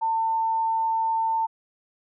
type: tone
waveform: sine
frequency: 898 Hz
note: A5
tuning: 35 cents sharp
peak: -21 dBFS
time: 0.01-1.47 s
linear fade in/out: 20 ms
effects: none